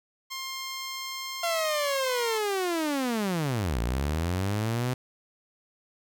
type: tone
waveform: 10% pulse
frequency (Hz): 1061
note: C6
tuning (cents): +24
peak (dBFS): -25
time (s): 0.3-2.39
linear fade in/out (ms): 20
type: linear two-way sweep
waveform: sawtooth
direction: down then up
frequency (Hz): 688 to 55 to 129.1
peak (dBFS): -22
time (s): 1.43-4.94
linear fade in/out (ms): 5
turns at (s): 3.79
effects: none